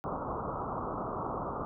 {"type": "low-pass noise", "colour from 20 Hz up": "white", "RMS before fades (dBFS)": -36, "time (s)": [0.04, 1.65], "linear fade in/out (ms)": 0, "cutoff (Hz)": 1300, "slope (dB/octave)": 96, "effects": []}